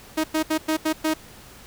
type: tone bursts at uneven times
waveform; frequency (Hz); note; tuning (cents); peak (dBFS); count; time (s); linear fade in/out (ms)
sawtooth; 314.2; D#4; +17; -16; 6; 0.17-0.24 / 0.34-0.43 / 0.5-0.58 / 0.68-0.77 / 0.85-0.93 / 1.04-1.14; 10
effects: pink hiss -46 dBFS RMS until 1.66 s